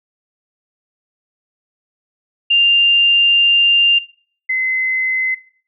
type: tone pair in turn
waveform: sine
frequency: 2794 / 2048 Hz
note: F7 / C7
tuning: 0 / -38 cents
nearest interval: perfect fourth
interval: 538 cents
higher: first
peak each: -9 / -14 dBFS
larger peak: first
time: 2.5-3.99 / 4.49-5.35 s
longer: first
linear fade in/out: 10 ms
effects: noise-tail reverb RT60 0.5 s tail -19 dB re dry